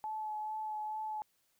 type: tone with vibrato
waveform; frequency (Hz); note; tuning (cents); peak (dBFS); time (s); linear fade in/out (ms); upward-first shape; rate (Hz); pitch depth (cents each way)
sine; 860; A5; -40; -36; 0.04-1.22; 0; sine; 2.3; 16
effects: white hiss -75 dBFS RMS until 1.59 s